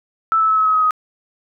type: tone with pitch steps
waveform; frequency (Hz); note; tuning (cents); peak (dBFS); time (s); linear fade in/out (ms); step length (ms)
sine; 1318.5 / 1307.9 / 1297.3 / 1286.9 / 1276.5 / 1266.3 / 1256.1; E6 / E6 / E6 / E6 / D#6 / D#6 / D#6; 0 / -14 / -28 / -42 / +44 / +30 / +16; -12; 0.32-0.908; 0; 84
effects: none